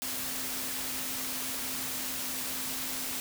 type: tone in noise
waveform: sine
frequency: 259.3 Hz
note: C4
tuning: 15 cents flat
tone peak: -46 dBFS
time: 0.02-3.2 s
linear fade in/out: 0 ms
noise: white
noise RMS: -35 dBFS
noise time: 0.02-3.2 s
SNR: -14 dB
effects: none